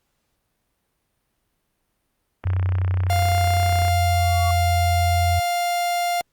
click train, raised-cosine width 0.5 ms, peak -18 dBFS, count 47, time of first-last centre 2.44-3.882 s, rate 31.9 Hz
sine tone with pitch glide, 92.2 to 87.03 Hz, F#2 to F2, -6 to -6 cents, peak -18 dBFS, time 2.45-5.4 s, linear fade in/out 10 ms, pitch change -100 cents, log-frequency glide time 2.96-4.54 s
45% pulse tone, 700 Hz, F5, 4 cents sharp, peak -20 dBFS, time 3.1-6.21 s, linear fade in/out 0 ms
sine tone with exponential growth, 1127 Hz, C#6, 28 cents sharp, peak -27 dBFS, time 3.95-4.51 s, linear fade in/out 1 ms, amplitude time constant 120 ms
effects pink hiss -72 dBFS RMS until 6.32 s + Opus 48 kbps

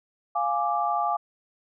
sine chord, D diminished, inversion first, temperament equal, 698.5 / 830.6 / 1174.7 Hz, F5 / Ab5 / D6, 0 / 0 / 0 cents, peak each -27 dBFS, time 0.35-1.17 s, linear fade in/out 10 ms, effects none

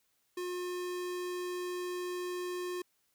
square tone, 358.6 Hz, F4, 46 cents sharp, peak -36 dBFS, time 0.37-2.82 s, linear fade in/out 5 ms, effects white hiss -75 dBFS RMS until 3.14 s

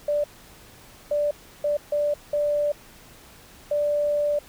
sine tone bursts at uneven times, 587.3 Hz, D5, in tune, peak -20 dBFS, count 6, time 0.08-0.24 / 1.11-1.31 / 1.64-1.77 / 1.92-2.14 / 2.33-2.72 / 3.71-4.39 s, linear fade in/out 5 ms, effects pink hiss -49 dBFS RMS until 4.48 s

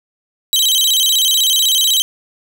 sawtooth tone with vibrato, 3487 Hz, A7, 16 cents flat, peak -8 dBFS, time 0.53-2.02 s, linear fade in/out 0 ms, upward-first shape square, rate 16 Hz, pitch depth 190 cents each way, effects none

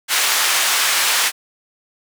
pink band-pass noise, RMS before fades -17 dBFS, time 0.08-1.32 s, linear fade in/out 50 ms, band 1300 to 13000 Hz, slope 12 dB/octave, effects none

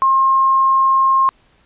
sine tone, 1068 Hz, C6, 35 cents sharp, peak -10 dBFS, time 0.02-1.29 s, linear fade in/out 0 ms, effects pink hiss -55 dBFS RMS until 1.65 s + resampled to 8000 Hz

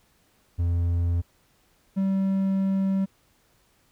triangle tone pair in turn, 86 / 193.06 Hz, F2 / G3, -26 / -26 cents, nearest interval octave + major second, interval 1400 cents, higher second, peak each -19 dBFS, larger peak neither, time 0.58-1.22 / 1.96-3.06 s, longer second, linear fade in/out 20 ms, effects pink hiss -64 dBFS RMS until 3.91 s

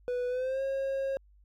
triangle tone with pitch glide, 493.3 to 541.1 Hz, B4 to C#5, -2 to -42 cents, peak -27 dBFS, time 0.08-1.17 s, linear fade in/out 0 ms, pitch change +160 cents, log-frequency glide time 0.28-0.62 s, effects added 50 Hz sine -57 dBFS peak until 1.44 s

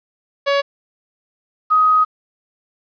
sawtooth / sine tone pair in turn, 562 / 1256.2 Hz, C#5 / D#6, +24 / +16 cents, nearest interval octave + major second, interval 1392 cents, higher second, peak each -10 dBFS, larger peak neither, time 0.46-0.62 / 1.7-2.05 s, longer second, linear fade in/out 20 ms, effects resampled to 11025 Hz + 8-bit

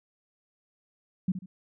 sine tone with echo, 185 Hz, F#3, in tune, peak -22 dBFS, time 1.28-1.32 s, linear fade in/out 5 ms, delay 70 ms, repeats 2, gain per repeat -10 dB, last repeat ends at 1.46 s, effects none

